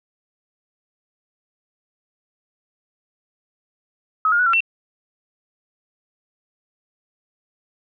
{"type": "tone with pitch steps", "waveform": "sine", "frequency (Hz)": [1277, 1416, 1474, 1361, 2697], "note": ["D#6", "F6", "F#6", "F6", "E7"], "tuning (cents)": [45, 23, -7, -45, 39], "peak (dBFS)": -14, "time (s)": [4.25, 4.605], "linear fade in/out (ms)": 2, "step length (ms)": 71, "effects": []}